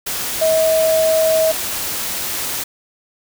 sine tone in noise, 640 Hz, D#5, 49 cents sharp, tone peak -12 dBFS, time 0.41-1.52 s, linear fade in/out 10 ms, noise white, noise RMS -23 dBFS, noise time 0.06-2.64 s, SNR +8 dB, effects none

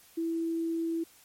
sine tone, 330.3 Hz, E4, 4 cents sharp, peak -28 dBFS, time 0.17-1.04 s, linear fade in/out 10 ms, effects white hiss -58 dBFS RMS until 1.24 s + MP3 64 kbps

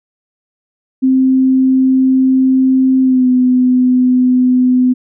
sine tone with pitch glide, 261.6 to 252.4 Hz, C4 to B3, 0 to +38 cents, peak -7 dBFS, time 1.02-4.94 s, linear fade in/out 20 ms, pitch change -62 cents, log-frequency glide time 3.02-3.28 s, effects none

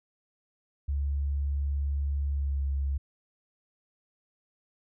sine tone with pitch glide, 70.6 to 69.07 Hz, C#2 to C#2, +32 to -6 cents, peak -26 dBFS, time 0.88-2.98 s, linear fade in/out 10 ms, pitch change -38 cents, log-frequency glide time 2.32-2.61 s, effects none

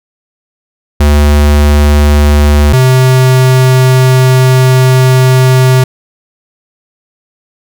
square tone pair in turn, 73.42 / 129.35 Hz, D2 / C3, 0 / -19 cents, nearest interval minor seventh, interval 981 cents, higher second, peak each -4 dBFS, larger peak neither, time 1-2.73 / 2.73-5.84 s, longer second, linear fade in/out 5 ms, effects none

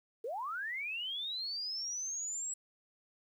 sine linear sweep, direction up, 415.3 to 7780 Hz, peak -36 dBFS, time 0.24-2.54 s, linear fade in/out 5 ms, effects 11-bit

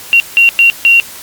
sine tone bursts at uneven times, 2754 Hz, F7, 25 cents flat, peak -3 dBFS, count 4, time 0.13-0.2 / 0.37-0.49 / 0.59-0.7 / 0.85-1 s, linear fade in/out 0 ms, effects white hiss -30 dBFS RMS until 1.22 s + Opus 48 kbps

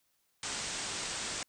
white low-pass noise, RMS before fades -38 dBFS, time 0.43-1.43 s, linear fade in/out 2 ms, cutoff 8700 Hz, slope 96 dB/octave, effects white hiss -75 dBFS RMS until 1.48 s

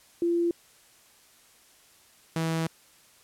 sine / sawtooth tone pair in turn, 342.3 / 162.76 Hz, F4 / E3, -35 / -22 cents, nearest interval octave + minor second, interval 1287 cents, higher first, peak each -22 dBFS, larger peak neither, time 0.22-0.51 / 2.36-2.67 s, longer second, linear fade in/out 2 ms, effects white hiss -58 dBFS RMS until 3.23 s + low-pass 12000 Hz 12 dB/octave

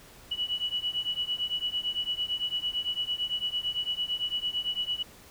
sine beating tone pair, 2938 / 2946.9 Hz, F#7 / F#7, -13 / -8 cents, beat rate 8.9 Hz, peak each -32 / -31 dBFS, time 0.31-5.03 s, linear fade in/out 10 ms, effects pink hiss -52 dBFS RMS until 5.3 s

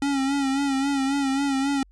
square tone with vibrato, 274.7 Hz, C#4, 16 cents flat, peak -22 dBFS, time 0.02-1.83 s, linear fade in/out 2 ms, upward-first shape sine, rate 3.7 Hz, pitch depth 52 cents each way, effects added 47 Hz sine -51 dBFS peak until 1.91 s + resampled to 22050 Hz

